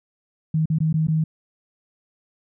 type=tone with dropouts; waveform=sine; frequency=157.9 Hz; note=D#3; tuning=26 cents sharp; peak=-17 dBFS; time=0.54-1.24 s; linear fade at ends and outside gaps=5 ms; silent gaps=0.657-0.7 / 0.786-0.803 / 0.928-0.94 / 1.071-1.083 s; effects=none

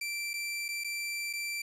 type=tone with dropouts; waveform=sawtooth; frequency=2345 Hz; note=D7; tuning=3 cents flat; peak=-30 dBFS; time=0.01-1.62 s; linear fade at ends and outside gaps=5 ms; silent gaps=0.334-0.338 / 0.683-0.687 / 0.838-0.844 / 1.33-1.334 s; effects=resampled to 32000 Hz + 10-bit

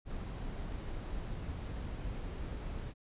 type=noise; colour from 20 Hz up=brown; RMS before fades=-40 dBFS; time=0.05-2.94 s; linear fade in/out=50 ms; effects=resampled to 8000 Hz

